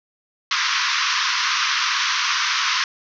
pink band-pass noise, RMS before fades -21 dBFS, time 0.51-2.84 s, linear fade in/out 2 ms, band 1000 to 6100 Hz, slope 96 dB/octave, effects none

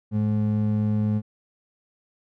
triangle ring-modulated tone, 159.6 Hz, D#3, 44 cents sharp, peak -15 dBFS, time 0.11-1.22 s, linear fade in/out 50 ms, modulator 51.8 Hz, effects none

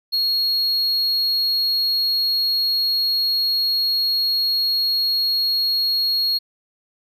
triangle tone, 4300 Hz, C8, 47 cents sharp, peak -16 dBFS, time 0.12-6.39 s, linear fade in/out 20 ms, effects none

